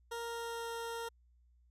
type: tone with pitch glide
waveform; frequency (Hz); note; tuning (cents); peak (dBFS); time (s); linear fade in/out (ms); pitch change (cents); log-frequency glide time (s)
20% pulse; 466.2 to 462.7; A#4 to A#4; 0 to -13; -34; 0.11-1.09; 10; -13; 0.24-0.7
effects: added 60 Hz sine -64 dBFS peak until 1.7 s + resampled to 32000 Hz